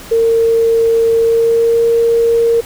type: tone with pitch glide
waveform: sine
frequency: 457 to 463.4 Hz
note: A#4 to A#4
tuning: -34 to -10 cents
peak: -8 dBFS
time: 0.11-2.61 s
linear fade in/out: 10 ms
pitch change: +24 cents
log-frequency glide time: 1.17-1.81 s
effects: pink hiss -33 dBFS RMS until 2.65 s